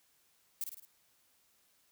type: noise with echo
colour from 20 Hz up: violet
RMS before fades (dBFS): -36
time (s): 0.61-0.64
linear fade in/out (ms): 2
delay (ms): 53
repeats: 4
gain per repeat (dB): -5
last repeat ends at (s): 0.852
effects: white hiss -71 dBFS RMS until 1.91 s